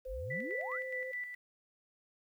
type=tone with vibrato; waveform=sine; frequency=515 Hz; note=C5; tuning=28 cents flat; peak=-40 dBFS; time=0.05-1.12 s; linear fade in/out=10 ms; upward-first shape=sine; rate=4 Hz; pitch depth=16 cents each way
type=exponential sweep; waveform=sine; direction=up; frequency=36.71 to 1700 Hz; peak=-40 dBFS; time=0.06-0.8 s; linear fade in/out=50 ms
type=tone with tremolo; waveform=sine; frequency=1975.5 Hz; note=B6; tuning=in tune; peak=-36 dBFS; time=0.3-1.35 s; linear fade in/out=10 ms; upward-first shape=square; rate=4.8 Hz; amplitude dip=50%
effects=11-bit